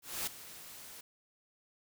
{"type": "noise with ADSR envelope", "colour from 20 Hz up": "white", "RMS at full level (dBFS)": -35, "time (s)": [0.02, 1.01], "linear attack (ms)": 250, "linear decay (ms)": 7, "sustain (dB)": -15, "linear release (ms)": 6, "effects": []}